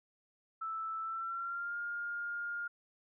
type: tone with pitch glide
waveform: sine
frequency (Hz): 1318.5 to 1413.1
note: E6 to F6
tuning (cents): 0 to +20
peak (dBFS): -36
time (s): 0.61-2.68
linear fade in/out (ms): 10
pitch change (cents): +120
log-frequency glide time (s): 1.01-1.77
effects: none